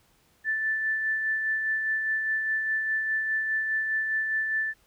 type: tone with tremolo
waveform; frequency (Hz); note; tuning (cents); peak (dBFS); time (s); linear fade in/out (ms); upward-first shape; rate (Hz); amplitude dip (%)
sine; 1760; A6; 0; -23; 0.44-4.74; 50; sine; 4.9; 35
effects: pink hiss -64 dBFS RMS until 4.86 s